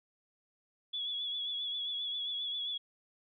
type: tone with vibrato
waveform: sine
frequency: 3394 Hz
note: G#7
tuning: 37 cents sharp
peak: -34 dBFS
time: 0.93-2.78 s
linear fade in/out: 10 ms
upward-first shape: sine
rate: 7.5 Hz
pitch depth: 39 cents each way
effects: none